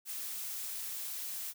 blue noise, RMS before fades -40 dBFS, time 0.05-1.54 s, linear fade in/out 50 ms, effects none

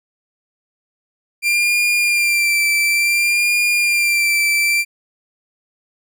40% pulse tone with vibrato, 2376 Hz, D7, 20 cents sharp, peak -13 dBFS, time 1.42-4.85 s, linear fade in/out 50 ms, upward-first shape sine, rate 0.57 Hz, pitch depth 32 cents each way, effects none

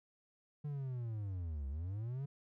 triangle linear two-way sweep, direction down then up, 150 to 66 to 142.9 Hz, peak -36 dBFS, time 0.64-2.26 s, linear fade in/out 10 ms, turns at 1.68 s, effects none

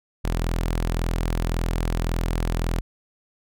sawtooth tone, 41.83 Hz, E1, 26 cents sharp, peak -18 dBFS, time 0.24-2.81 s, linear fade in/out 10 ms, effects none

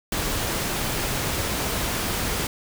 pink noise, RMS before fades -26 dBFS, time 0.12-2.47 s, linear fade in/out 2 ms, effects none

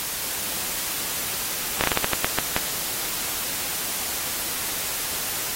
slowing click train, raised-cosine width 0.3 ms, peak -3 dBFS, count 10, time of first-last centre 1.81-2.564 s, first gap 28 ms, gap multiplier 1.26, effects white hiss -28 dBFS RMS until 5.55 s + AAC 48 kbps

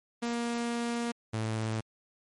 sawtooth tone pair in turn, 236 / 110.54 Hz, A#3 / A2, +22 / +8 cents, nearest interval octave + minor second, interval 1314 cents, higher first, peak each -26 dBFS, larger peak neither, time 0.22-1.12 / 1.33-1.81 s, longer first, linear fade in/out 10 ms, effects low-pass 12000 Hz 12 dB/octave + MP3 48 kbps

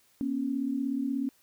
sine tone pair together, 239.5 / 276.1 Hz, A#3 / C#4, +47 / -7 cents, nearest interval major second, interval 246 cents, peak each -32 / -29 dBFS, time 0.21-1.29 s, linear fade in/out 0 ms, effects white hiss -65 dBFS RMS until 1.42 s

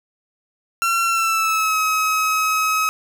30% pulse tone with pitch glide, 1360 to 1276.3 Hz, F6 to D#6, -46 to +44 cents, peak -14 dBFS, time 0.82-2.89 s, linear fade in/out 0 ms, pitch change -110 cents, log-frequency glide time 1.04-1.78 s, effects none

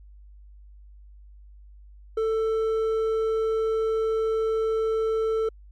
sine tone with hard clipping, 443.3 Hz, A4, 13 cents sharp, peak -23 dBFS, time 2.17-5.49 s, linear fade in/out 5 ms, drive 5 dB, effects added 50 Hz sine -45 dBFS peak until 5.71 s + MP3 96 kbps

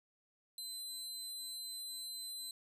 25% pulse tone, 4051 Hz, B7, 43 cents sharp, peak -38 dBFS, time 0.58-2.51 s, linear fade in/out 2 ms, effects none

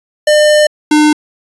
square tone pair in turn, 602 / 302.2 Hz, D5 / D4, +43 / +50 cents, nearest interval octave, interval 1193 cents, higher first, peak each -6 dBFS, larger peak neither, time 0.27-0.67 / 0.91-1.13 s, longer first, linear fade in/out 5 ms, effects resampled to 24000 Hz

